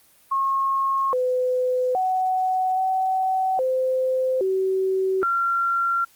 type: tone with pitch steps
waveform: sine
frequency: 1084 / 505 / 747 / 756 / 517 / 380 / 1373 Hz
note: C#6 / B4 / F#5 / F#5 / C5 / F#4 / F6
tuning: -39 / +39 / +16 / +37 / -21 / +46 / -30 cents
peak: -19 dBFS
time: 0.31-6.05 s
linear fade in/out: 10 ms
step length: 820 ms
effects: white hiss -56 dBFS RMS until 6.15 s + Opus 32 kbps